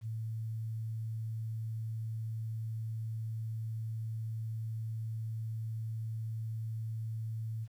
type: tone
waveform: sine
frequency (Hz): 111.5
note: A2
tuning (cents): +23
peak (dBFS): -35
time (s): 0.01-7.68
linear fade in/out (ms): 50
effects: 11-bit